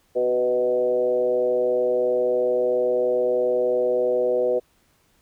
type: tone with frequency modulation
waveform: sine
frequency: 496.4 Hz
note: B4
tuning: 9 cents sharp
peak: -18 dBFS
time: 0.15-4.6 s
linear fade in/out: 20 ms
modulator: 123 Hz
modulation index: 0.93
effects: pink hiss -63 dBFS RMS until 5.21 s